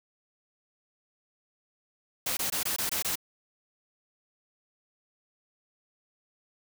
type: noise bursts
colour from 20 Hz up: white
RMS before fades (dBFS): -30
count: 7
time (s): 2.26-3.156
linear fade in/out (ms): 5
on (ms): 110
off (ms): 21
effects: none